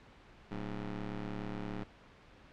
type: ring-modulated tone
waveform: 20% pulse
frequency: 106.8 Hz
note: G#2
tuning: 49 cents sharp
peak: -30 dBFS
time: 0.51-1.84 s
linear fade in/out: 5 ms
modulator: 88.2 Hz
effects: pink hiss -58 dBFS RMS until 2.52 s + low-pass 3000 Hz 12 dB/octave